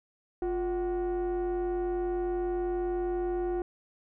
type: tone with frequency modulation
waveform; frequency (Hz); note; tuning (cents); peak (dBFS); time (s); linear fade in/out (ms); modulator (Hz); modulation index
sine; 352.7; F4; +17; -25; 0.42-3.62; 2; 399; 0.57
effects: tanh soft clip ceiling -27 dBFS